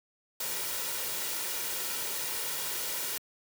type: noise with comb filter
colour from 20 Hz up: white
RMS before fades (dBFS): -34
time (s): 0.4-3.18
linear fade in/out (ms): 5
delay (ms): 2.1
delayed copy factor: +0.5
effects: high-pass 150 Hz 12 dB/octave